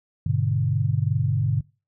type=chord; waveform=sine; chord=G# diminished; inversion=none; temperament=equal with one note detuned; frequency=101.4 / 123.47 / 146.83 Hz; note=G#2 / B2 / D3; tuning=-41 / 0 / 0 cents; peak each=-24 dBFS; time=0.26-1.61 s; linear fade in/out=5 ms; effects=noise-tail reverb RT60 0.3 s tail -23 dB re dry